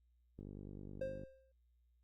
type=click train; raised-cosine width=3 ms; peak=-37 dBFS; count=43; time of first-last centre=0.39-1.235 s; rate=49.7 Hz
type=tone with exponential decay; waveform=triangle; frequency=530 Hz; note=C5; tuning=22 cents sharp; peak=-34 dBFS; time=1.01-1.52 s; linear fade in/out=5 ms; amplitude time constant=110 ms
effects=added 60 Hz sine -70 dBFS peak until 2.03 s + Opus 48 kbps